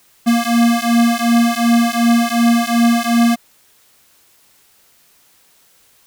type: beating tone pair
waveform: square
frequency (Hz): 233.1 / 235.8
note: A#3 / A#3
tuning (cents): 0 / +20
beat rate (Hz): 2.7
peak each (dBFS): -15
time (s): 0.26-3.36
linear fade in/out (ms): 20
effects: white hiss -53 dBFS RMS until 6.06 s